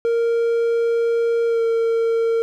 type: tone with pitch glide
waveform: triangle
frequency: 464.5 to 457.6 Hz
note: A#4 to A#4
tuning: -6 to -32 cents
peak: -14 dBFS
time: 0.05-2.42 s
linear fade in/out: 0 ms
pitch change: -26 cents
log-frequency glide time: 1.47-1.62 s
effects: none